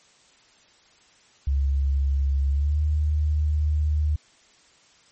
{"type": "tone with pitch glide", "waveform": "sine", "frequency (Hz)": [68.9, 75.57], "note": ["C#2", "D#2"], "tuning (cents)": [-10, -50], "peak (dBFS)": -19, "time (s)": [1.47, 4.16], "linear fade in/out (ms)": 5, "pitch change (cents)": 160, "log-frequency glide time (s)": [2.49, 2.79], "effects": ["white hiss -57 dBFS RMS until 5.11 s", "MP3 32 kbps"]}